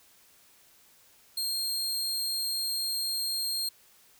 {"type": "tone", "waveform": "sawtooth", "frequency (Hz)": 4216, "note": "C8", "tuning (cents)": 12, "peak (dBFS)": -26, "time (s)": [1.37, 3.69], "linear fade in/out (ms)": 5, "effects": ["white hiss -60 dBFS RMS until 4.19 s"]}